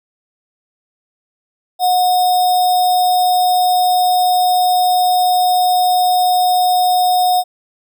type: tone with sample-and-hold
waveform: sine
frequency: 727 Hz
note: F#5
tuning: 31 cents flat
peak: -10 dBFS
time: 1.79-7.44 s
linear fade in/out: 50 ms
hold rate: 4410 Hz
effects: none